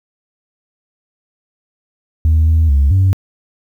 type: tone with pitch steps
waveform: sine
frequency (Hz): 79.1 / 80.2 / 69.7 / 95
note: D#2 / E2 / C#2 / F#2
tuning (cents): +29 / -47 / +10 / +46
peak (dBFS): -6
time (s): 2.25-3.13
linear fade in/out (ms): 0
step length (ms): 220
effects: tanh soft clip ceiling -6 dBFS + 8-bit